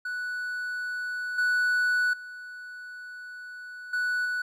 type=tone with level steps; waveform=triangle; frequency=1480 Hz; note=F#6; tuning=in tune; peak=-28 / -20 / -37 / -23 / -25 dBFS; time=0.05-4.42 s; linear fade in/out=5 ms; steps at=1.38 / 2.13 / 3.93 / 4.25 s; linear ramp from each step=5 ms; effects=none